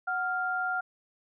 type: tone pair together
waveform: sine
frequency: 740 / 1397 Hz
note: F#5 / F6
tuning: 0 / 0 cents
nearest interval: major seventh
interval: 1100 cents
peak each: -32 / -29 dBFS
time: 0.07-0.81 s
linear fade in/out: 10 ms
effects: none